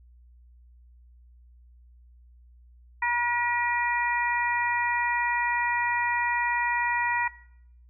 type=harmonic tone; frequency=479.6 Hz; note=A#4; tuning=49 cents sharp; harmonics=2 / 3 / 4 / 5; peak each=-26 / -36 / -26 / -33 dBFS; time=3.02-7.28 s; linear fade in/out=5 ms; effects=noise-tail reverb RT60 0.7 s tail -20 dB re dry + added 60 Hz sine -51 dBFS peak until 7.89 s